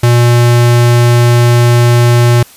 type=tone; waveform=square; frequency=120 Hz; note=B2; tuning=49 cents flat; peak=-5 dBFS; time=0.03-2.43 s; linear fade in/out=5 ms; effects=white hiss -38 dBFS RMS until 2.56 s + resampled to 32000 Hz